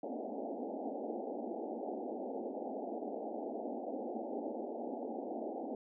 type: band-pass noise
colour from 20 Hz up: pink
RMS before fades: -41 dBFS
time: 0.03-5.75 s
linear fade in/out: 2 ms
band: 220 to 820 Hz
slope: 96 dB/octave
effects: none